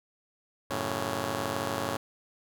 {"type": "chord", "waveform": "5% pulse", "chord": "F# minor", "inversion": "none", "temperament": "just", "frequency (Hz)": [92.5, 111, 138.75], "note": ["F#2", "A2", "C#3"], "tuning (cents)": [0, 16, 2], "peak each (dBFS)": [-25, -23, -25], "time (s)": [0.7, 1.97], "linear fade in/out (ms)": 5, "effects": []}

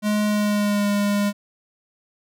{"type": "tone with pitch glide", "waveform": "square", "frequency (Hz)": [210, 203.9], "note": ["G#3", "G#3"], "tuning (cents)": [19, -32], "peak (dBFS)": -19, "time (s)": [0.02, 1.33], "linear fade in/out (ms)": 50, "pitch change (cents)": -51, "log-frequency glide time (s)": [0.26, 0.89], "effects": []}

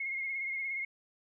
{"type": "tone with vibrato", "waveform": "sine", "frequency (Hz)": 2151, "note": "C7", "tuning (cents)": 47, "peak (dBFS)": -33, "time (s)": [0, 0.85], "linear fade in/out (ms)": 5, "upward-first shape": "sine", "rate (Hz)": 17, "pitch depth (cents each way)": 36, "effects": []}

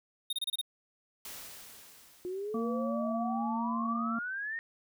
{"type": "tone bursts", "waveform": "square", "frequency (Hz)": 3699, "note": "A#7", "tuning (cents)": -14, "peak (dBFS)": -31, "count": 6, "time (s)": [0.3, 0.614], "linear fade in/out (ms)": 5, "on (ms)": 29, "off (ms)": 28}
{"type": "noise with exponential decay", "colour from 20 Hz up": "white", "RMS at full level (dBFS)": -43, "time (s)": [1.25, 3.51], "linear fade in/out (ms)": 2, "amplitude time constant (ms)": 490}
{"type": "exponential sweep", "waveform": "sine", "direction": "up", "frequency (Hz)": [354.9, 1864.7], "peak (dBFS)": -34, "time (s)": [2.25, 4.59], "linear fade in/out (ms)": 0}
{"type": "harmonic tone", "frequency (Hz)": 230, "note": "A#3", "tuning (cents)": -23, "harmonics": [1, 3, 5], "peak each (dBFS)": [-32, -44, -40], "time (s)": [2.54, 4.19], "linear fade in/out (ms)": 5}
{"effects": []}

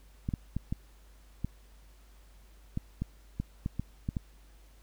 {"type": "clicks", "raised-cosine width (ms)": 5, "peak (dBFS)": -19, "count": 12, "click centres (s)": [0.289, 0.338, 0.566, 0.725, 1.446, 2.774, 3.02, 3.4, 3.661, 3.796, 4.089, 4.168], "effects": ["added 50 Hz sine -54 dBFS peak until 4.82 s", "pink hiss -64 dBFS RMS until 4.82 s"]}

